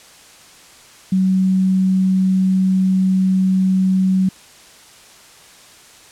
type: tone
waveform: sine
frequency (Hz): 188.2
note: F#3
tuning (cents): +30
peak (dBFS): -12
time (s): 1.12-4.29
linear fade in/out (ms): 5
effects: white hiss -44 dBFS RMS until 6.11 s + low-pass 9000 Hz 12 dB/octave